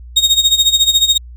35% pulse tone with tremolo, 3729 Hz, A#7, in tune, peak -4 dBFS, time 0.16-1.18 s, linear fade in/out 10 ms, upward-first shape sine, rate 14 Hz, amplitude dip 80%, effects added 60 Hz sine -31 dBFS peak until 1.36 s + resampled to 32000 Hz

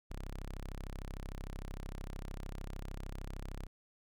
sawtooth tone, 33.23 Hz, C1, 28 cents sharp, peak -37 dBFS, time 0.1-3.67 s, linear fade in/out 10 ms, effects none

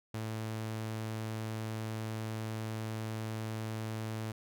sawtooth tone, 110 Hz, A2, in tune, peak -32 dBFS, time 0.14-4.32 s, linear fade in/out 5 ms, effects none

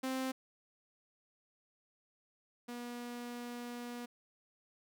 sawtooth tone pair in turn, 261.6 / 241.3 Hz, C4 / B3, 0 / -40 cents, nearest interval minor second, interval 140 cents, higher first, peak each -31 / -38 dBFS, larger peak first, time 0.03-0.32 / 2.68-4.06 s, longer second, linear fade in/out 10 ms, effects none

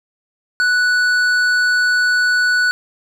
triangle tone with hard clipping, 1480 Hz, F#6, in tune, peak -14 dBFS, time 0.6-2.71 s, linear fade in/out 0 ms, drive 12 dB, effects none

